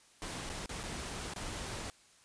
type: noise with dropouts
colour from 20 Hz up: pink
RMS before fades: -41 dBFS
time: 0.22-1.9 s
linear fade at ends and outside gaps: 0 ms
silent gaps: 0.493-0.499 / 0.659-0.693 / 0.832-0.837 / 1.336-1.361 s
effects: white hiss -63 dBFS RMS until 2.24 s + resampled to 22050 Hz